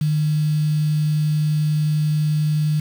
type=tone with quantisation; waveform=sine; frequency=151.9 Hz; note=D#3; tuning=41 cents flat; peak=-16 dBFS; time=0.01-2.8 s; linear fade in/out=5 ms; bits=6; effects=none